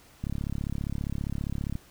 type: click train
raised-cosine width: 5 ms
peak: -19 dBFS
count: 54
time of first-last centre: 0.24-1.754 s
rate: 35 Hz
effects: pink hiss -56 dBFS RMS until 1.9 s